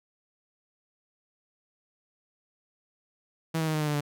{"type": "tone with pitch steps", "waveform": "sawtooth", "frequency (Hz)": [162.2, 159.32, 156.49, 153.72, 150.99, 148.31, 145.68], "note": ["E3", "D#3", "D#3", "D#3", "D3", "D3", "D3"], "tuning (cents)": [-28, 41, 10, -21, 48, 17, -14], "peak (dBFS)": -22, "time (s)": [3.54, 4.009], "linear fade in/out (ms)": 10, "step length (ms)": 67, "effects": []}